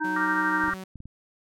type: harmonic tone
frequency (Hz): 311.1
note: D#4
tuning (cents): 0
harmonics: 1 / 3 / 5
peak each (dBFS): -29 / -29 / -29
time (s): 0-0.71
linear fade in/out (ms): 20
type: tone with pitch glide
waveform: sawtooth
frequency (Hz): 186.4 to 188.13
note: F#3 to F#3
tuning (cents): +13 to +29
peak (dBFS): -32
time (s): 0.04-0.84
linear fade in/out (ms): 5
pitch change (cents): +16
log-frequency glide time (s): 0.15-0.25
type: chord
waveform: sine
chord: G minor seventh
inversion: second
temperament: equal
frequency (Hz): 1174.7 / 1396.9 / 1568 / 1864.7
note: D6 / F6 / G6 / Bb6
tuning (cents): 0 / 0 / 0 / 0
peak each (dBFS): -30 / -30 / -31 / -32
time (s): 0.16-0.74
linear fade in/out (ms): 5
type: clicks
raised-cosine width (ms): 5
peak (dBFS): -30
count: 6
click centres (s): 0.64 / 0.682 / 0.736 / 0.957 / 1.004 / 1.056
effects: none